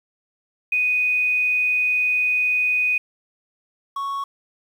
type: tone pair in turn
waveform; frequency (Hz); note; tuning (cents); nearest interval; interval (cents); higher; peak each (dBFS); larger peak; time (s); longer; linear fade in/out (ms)
sine / triangle; 2489 / 1108.7; D#7 / C#6; 0 / 0; octave + major second; 1400; first; -17 / -22; first; 0.72-2.98 / 3.96-4.24; first; 5
effects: 8-bit